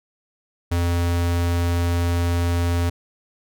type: tone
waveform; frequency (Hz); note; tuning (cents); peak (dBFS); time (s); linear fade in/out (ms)
square; 86.3; F2; -20; -19; 0.71-2.9; 10
effects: none